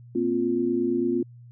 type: chord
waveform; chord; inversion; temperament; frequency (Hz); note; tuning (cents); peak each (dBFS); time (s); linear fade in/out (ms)
sine; Bb suspended second; none; equal; 233.1 / 261.6 / 349.2; Bb3 / C4 / F4; 0 / 0 / 0; -29 / -26 / -24; 0.15-1.23; 5
effects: added 120 Hz sine -44 dBFS peak until 1.51 s